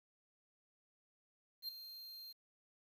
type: tone with ADSR envelope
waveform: square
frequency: 4186 Hz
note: C8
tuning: in tune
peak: -39 dBFS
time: 1.62-2.33 s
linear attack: 66 ms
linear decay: 4 ms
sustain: -11 dB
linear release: 16 ms
effects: 11-bit